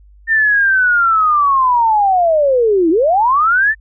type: linear two-way sweep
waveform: sine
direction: down then up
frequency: 1816 to 311.1 to 1816 Hz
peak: -9 dBFS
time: 0.27-3.75 s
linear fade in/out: 50 ms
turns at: 2.9 s
effects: added 50 Hz sine -41 dBFS peak until 3.8 s